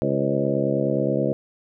harmonic tone with a mistuned harmonic, 69.4 Hz, C#2, 3 cents sharp, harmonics 2 / 3 / 4 / 5 / 6 / 7 / 8 / 9, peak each -27 / -27 / -28 / -27 / -31 / -27 / -28 / -29 dBFS, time 0.02-1.33 s, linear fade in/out 0 ms, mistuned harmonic 7, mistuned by +40 cents, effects none

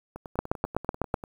two click trains, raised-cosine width 1 ms, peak -10 / -24 dBFS, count 7 / 12, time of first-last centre 0.39-1.142 / 0.16-1.238 s, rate 7.98 / 10.2 Hz, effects 8-bit

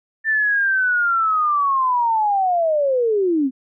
sine linear sweep, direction down, 1789 to 250 Hz, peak -15 dBFS, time 0.24-3.51 s, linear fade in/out 50 ms, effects none

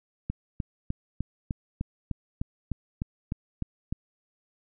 click train, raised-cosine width 5 ms, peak -17 dBFS, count 13, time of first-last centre 0.3-3.925 s, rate 3.31 Hz, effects none

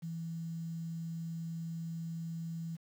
sine tone with quantisation, 165.2 Hz, E3, 4 cents sharp, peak -37 dBFS, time 0.02-2.77 s, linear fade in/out 20 ms, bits 10, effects none

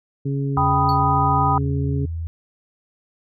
harmonic tone, 138.8 Hz, C#3, 3 cents sharp, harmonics 1 / 2 / 3, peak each -21 / -27 / -31 dBFS, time 0.25-2.06 s, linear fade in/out 10 ms
sine tone, 82.41 Hz, E2, in tune, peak -24 dBFS, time 0.57-2.27 s, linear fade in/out 0 ms
sine chord, G augmented, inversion none, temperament equal, 784 / 987.8 / 1244.5 Hz, G5 / B5 / D#6, 0 / 0 / 0 cents, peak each -21 dBFS, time 0.57-1.58 s, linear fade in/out 2 ms
triangle tone with exponential decay, 4435 Hz, C#8, in tune, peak -26 dBFS, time 0.89-1 s, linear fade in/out 1 ms, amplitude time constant 23 ms
effects none

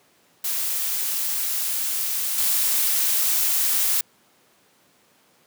blue noise with level steps, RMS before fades -25 / -21 dBFS, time 0.44-4.01 s, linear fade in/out 5 ms, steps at 2.38 s, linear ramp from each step 2 ms, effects pink hiss -59 dBFS RMS until 5.46 s + high-pass 200 Hz 12 dB/octave

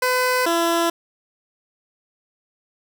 15% pulse tone pair in turn, 505 / 337 Hz, B4 / E4, +39 / +38 cents, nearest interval perfect fifth, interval 701 cents, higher first, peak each -11 dBFS, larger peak neither, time 0.02-0.46 / 0.46-0.9 s, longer neither, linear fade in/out 5 ms, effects none

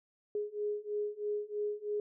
sine beating tone pair, 415.2 / 418.3 Hz, G#4 / G#4, 0 / +12 cents, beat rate 3.1 Hz, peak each -37 / -36 dBFS, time 0.35-2 s, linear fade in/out 2 ms, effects none

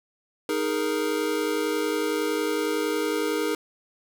square chord, D# suspended fourth, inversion none, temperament equal, 311.1 / 415.3 / 466.2 Hz, D#4 / G#4 / A#4, 0 / 0 / 0 cents, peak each -29 dBFS, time 0.49-3.55 s, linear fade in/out 2 ms, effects none

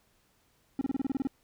triangle tone bursts, 270 Hz, C#4, 45 cents flat, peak -24 dBFS, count 10, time 0.79-1.272 s, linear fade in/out 2 ms, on 23 ms, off 28 ms, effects pink hiss -69 dBFS RMS until 1.43 s

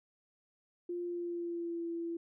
sine tone with pitch glide, 350 to 336.7 Hz, F4 to E4, +4 to +37 cents, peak -35 dBFS, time 0.89-2.17 s, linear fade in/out 5 ms, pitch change -67 cents, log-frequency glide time 1.04-1.86 s, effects none

